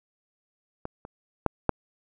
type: clicks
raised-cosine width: 1 ms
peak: -19 / -26 / -7 / -6 dBFS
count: 4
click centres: 0.854 / 1.051 / 1.463 / 1.693 s
effects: none